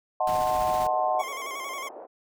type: chord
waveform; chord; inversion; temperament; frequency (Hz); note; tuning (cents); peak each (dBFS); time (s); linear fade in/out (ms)
sine; D# diminished seventh; none; equal with one note detuned; 622.3 / 740 / 880 / 1053.8; D#5 / F#5 / A5 / C6; 0 / 0 / 0 / +12; -28 / -25 / -30 / -30; 0.2-1.22; 5
type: noise with tremolo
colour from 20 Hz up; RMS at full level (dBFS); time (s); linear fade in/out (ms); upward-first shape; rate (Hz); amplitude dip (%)
pink; -37; 0.27-0.87; 2; square; 15; 25
type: band-pass noise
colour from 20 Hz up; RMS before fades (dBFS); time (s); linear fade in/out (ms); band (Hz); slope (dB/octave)
pink; -43; 0.83-2.07; 20; 430 to 820; 24
type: tone with vibrato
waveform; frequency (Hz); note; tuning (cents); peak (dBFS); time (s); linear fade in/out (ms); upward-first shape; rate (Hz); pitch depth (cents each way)
25% pulse; 1085; C#6; -37; -29; 1.19-1.89; 10; square; 11; 52
effects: none